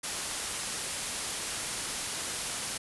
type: low-pass noise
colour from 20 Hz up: white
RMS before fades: -36 dBFS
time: 0.03-2.78 s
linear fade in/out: 10 ms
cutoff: 11000 Hz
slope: 96 dB/octave
effects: none